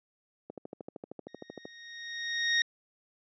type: click train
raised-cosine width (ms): 2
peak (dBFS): -24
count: 16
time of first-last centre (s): 0.5-1.654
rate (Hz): 13
type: tone with exponential growth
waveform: 25% pulse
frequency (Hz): 1864.7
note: A#6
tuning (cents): 0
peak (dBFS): -19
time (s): 1.28-2.62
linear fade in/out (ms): 2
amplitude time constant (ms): 290
effects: high-pass 300 Hz 12 dB/octave + resampled to 16000 Hz